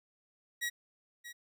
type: tone with echo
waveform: sawtooth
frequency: 1910 Hz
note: A#6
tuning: 42 cents sharp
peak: -29 dBFS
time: 0.61-0.7 s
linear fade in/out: 20 ms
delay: 630 ms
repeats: 1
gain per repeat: -12 dB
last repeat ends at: 1.33 s
effects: none